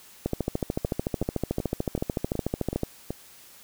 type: two click trains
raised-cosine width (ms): 2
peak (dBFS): -12 / -16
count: 36 / 7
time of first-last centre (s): 0.26-2.834 / 0.85-3.106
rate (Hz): 13.6 / 2.66
effects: white hiss -51 dBFS RMS until 3.63 s